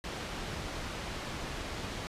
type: low-pass noise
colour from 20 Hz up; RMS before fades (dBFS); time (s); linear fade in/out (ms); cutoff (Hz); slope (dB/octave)
pink; -39; 0.04-2.07; 0; 5300; 12
effects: resampled to 32000 Hz